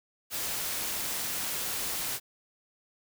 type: noise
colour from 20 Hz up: white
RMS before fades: -33 dBFS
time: 0.3-2.2 s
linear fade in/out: 50 ms
effects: none